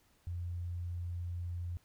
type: tone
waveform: sine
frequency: 87.31 Hz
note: F2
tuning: in tune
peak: -36 dBFS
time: 0.27-1.77 s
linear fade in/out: 0 ms
effects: pink hiss -70 dBFS RMS until 1.84 s

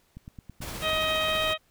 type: click train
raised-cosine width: 5 ms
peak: -29 dBFS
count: 9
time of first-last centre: 0.17-1.041 s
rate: 9.18 Hz
type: noise with tremolo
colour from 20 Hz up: pink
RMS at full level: -36 dBFS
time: 0.61-1.54 s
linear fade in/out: 10 ms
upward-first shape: sine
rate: 15 Hz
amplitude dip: 25%
type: harmonic tone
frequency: 629 Hz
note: D#5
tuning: 19 cents sharp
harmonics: 1 / 2 / 3 / 4 / 5 / 6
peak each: -29 / -31 / -34 / -32 / -31 / -33 dBFS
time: 0.81-1.58 s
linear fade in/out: 50 ms
effects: pink hiss -66 dBFS RMS until 1.7 s

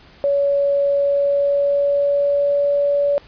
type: tone with pitch glide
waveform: sine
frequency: 564 to 571.2 Hz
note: C#5 to D5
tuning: +30 to -48 cents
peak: -14 dBFS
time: 0.24-3.18 s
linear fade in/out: 0 ms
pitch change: +22 cents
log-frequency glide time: 0.88-2.7 s
effects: pink hiss -47 dBFS RMS until 3.27 s + resampled to 11025 Hz

